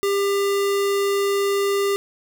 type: tone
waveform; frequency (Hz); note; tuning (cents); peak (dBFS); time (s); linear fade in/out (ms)
square; 399; G4; +31; -19; 0.03-1.96; 0
effects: none